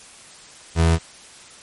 30% pulse tone, 82.41 Hz, E2, in tune, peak -11 dBFS, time 0.75-0.99 s, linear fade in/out 50 ms, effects white hiss -44 dBFS RMS until 1.62 s + MP3 48 kbps

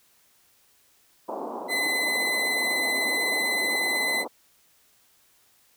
white band-pass noise, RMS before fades -34 dBFS, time 1.28-4.28 s, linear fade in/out 10 ms, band 220 to 1000 Hz, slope 48 dB/octave
35% pulse tone, 2023 Hz, B6, 41 cents sharp, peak -22 dBFS, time 1.68-4.25 s, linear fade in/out 50 ms
effects white hiss -62 dBFS RMS until 5.76 s

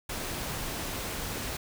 pink noise, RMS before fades -35 dBFS, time 0.09-1.57 s, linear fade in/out 5 ms, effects none

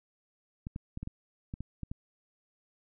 clicks, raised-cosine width 5 ms, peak -25 dBFS, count 9, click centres 0.669 / 0.761 / 0.974 / 1.03 / 1.074 / 1.539 / 1.606 / 1.833 / 1.915 s, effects none

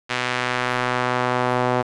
sawtooth tone with band-pass filter sweep, 124.7 Hz, B2, 17 cents sharp, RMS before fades -22 dBFS, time 0.09-1.83 s, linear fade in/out 20 ms, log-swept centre 2300 to 760 Hz, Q 1, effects resampled to 22050 Hz + 8-bit

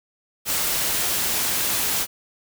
white noise, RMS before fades -23 dBFS, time 0.45-2.07 s, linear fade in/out 50 ms, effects none

